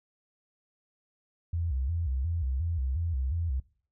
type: tone with vibrato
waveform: sine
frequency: 74.3 Hz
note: D2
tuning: 21 cents sharp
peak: -27 dBFS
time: 1.53-3.6 s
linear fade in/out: 5 ms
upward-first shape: square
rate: 2.8 Hz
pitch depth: 220 cents each way
effects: noise-tail reverb RT60 0.5 s tail -21 dB re dry